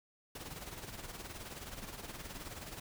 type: noise with tremolo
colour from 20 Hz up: pink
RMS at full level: -44 dBFS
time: 0.35-2.8 s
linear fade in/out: 5 ms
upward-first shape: sine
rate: 19 Hz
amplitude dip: 60%
effects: none